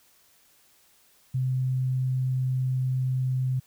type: tone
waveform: sine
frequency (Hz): 129.2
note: C3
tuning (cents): -21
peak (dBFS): -23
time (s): 1.34-3.6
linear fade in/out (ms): 10
effects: white hiss -61 dBFS RMS until 3.66 s